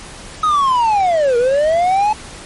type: linear two-way sweep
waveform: triangle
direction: down then up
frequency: 1275 to 466.2 to 865 Hz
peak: -9 dBFS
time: 0.43-2.13 s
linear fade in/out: 5 ms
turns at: 1.37 s
effects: pink hiss -34 dBFS RMS until 2.45 s + MP3 48 kbps